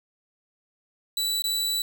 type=tone with dropouts; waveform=sawtooth; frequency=3951 Hz; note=B7; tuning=in tune; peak=-21 dBFS; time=1.17-1.82 s; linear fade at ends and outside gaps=2 ms; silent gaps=1.421-1.44 s; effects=none